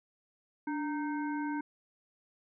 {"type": "harmonic tone with a mistuned harmonic", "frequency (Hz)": 308.7, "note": "D#4", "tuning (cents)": -14, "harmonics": [1, 3, 5, 7], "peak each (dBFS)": [-33, -39, -43, -51], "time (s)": [0.67, 1.61], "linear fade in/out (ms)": 5, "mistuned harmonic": 1, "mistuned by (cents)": -89, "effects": []}